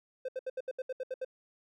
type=tone bursts; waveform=triangle; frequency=516 Hz; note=C5; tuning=24 cents flat; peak=-31 dBFS; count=10; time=0.25-1.248 s; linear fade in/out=5 ms; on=35 ms; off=72 ms; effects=none